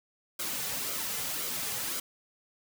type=noise with flanger; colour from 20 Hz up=white; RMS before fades=-34 dBFS; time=0.39-2 s; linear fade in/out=5 ms; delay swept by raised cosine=1.1 to 3.2 ms; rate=1.9 Hz; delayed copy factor=-0.55; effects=none